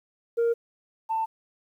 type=tone pair in turn; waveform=sine; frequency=466.2 / 891.3 Hz; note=A#4 / A5; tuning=0 / +22 cents; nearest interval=major seventh; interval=1122 cents; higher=second; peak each=-18 / -23 dBFS; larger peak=first; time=0.37-0.54 / 1.09-1.26 s; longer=neither; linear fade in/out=20 ms; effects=tanh soft clip ceiling -19 dBFS + 10-bit